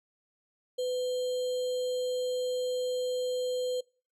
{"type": "tone with sample-and-hold", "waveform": "sine", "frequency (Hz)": 502, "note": "B4", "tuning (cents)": 28, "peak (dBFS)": -28, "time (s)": [0.78, 3.81], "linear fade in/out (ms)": 10, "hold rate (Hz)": 3675, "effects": ["noise-tail reverb RT60 0.4 s tail -25 dB re dry", "low-pass 9000 Hz 12 dB/octave"]}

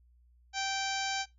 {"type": "harmonic tone", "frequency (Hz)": 780, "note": "G5", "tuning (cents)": -9, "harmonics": [1, 2, 3, 4, 5, 6, 7, 8, 9], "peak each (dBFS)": [-35, -38, -40, -41, -42, -43, -43, -44, -45], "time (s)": [0.53, 1.26], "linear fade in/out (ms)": 50, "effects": ["noise-tail reverb RT60 0.2 s tail -20 dB re dry", "added 60 Hz sine -60 dBFS peak until 1.38 s"]}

